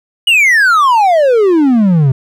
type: exponential sweep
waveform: triangle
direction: down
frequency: 2960 to 127 Hz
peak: -4 dBFS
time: 0.27-2.12 s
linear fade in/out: 5 ms
effects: none